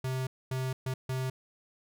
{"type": "tone bursts at uneven times", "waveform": "square", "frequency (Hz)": 130.1, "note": "C3", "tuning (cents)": -9, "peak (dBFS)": -31, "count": 4, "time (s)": [[0.04, 0.27], [0.51, 0.73], [0.86, 0.94], [1.09, 1.3]], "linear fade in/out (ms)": 5, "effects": []}